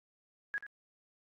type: tone with echo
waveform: sine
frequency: 1661.2 Hz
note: G#6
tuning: in tune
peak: -32 dBFS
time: 0.54-0.58 s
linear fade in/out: 0 ms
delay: 85 ms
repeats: 1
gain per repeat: -11 dB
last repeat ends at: 0.665 s
effects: AAC 32 kbps